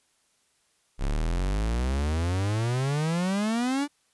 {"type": "exponential sweep", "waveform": "45% pulse", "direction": "up", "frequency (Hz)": [32.84, 295.6], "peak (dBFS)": -24, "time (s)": [0.98, 3.88], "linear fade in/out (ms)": 50, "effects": ["white hiss -68 dBFS RMS until 4.13 s", "resampled to 24000 Hz"]}